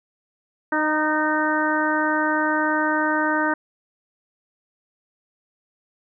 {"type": "harmonic tone with a mistuned harmonic", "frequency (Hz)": 307.2, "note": "D#4", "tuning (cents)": -22, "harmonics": [1, 2, 3, 4, 5, 6], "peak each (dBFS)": [-24, -27, -25, -28, -24, -29], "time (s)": [0.72, 3.54], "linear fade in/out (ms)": 5, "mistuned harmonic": 3, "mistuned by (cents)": 17, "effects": []}